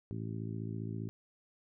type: harmonic tone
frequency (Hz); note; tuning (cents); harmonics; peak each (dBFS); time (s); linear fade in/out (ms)
55; A1; 0; 2 / 3 / 4 / 5 / 6 / 7; -39 / -43 / -45 / -47 / -49 / -50; 0.11-1.09; 0
effects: none